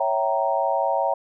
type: chord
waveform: sine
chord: C# diminished seventh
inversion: none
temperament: equal with one note detuned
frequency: 554.4 / 659.3 / 771.4 / 932.3 Hz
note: C#5 / E5 / G5 / Bb5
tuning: 0 / 0 / -28 / 0 cents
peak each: -25 dBFS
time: 0-1.14 s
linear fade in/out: 5 ms
effects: none